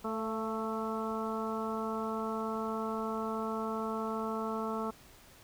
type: harmonic tone with a mistuned harmonic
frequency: 220.6 Hz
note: A3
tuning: 5 cents sharp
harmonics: 1 / 2 / 3 / 4 / 5 / 6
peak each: -37 / -38 / -42 / -42 / -41 / -41 dBFS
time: 0.04-4.91 s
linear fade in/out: 10 ms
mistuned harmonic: 3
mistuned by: +30 cents
effects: pink hiss -57 dBFS RMS until 5.43 s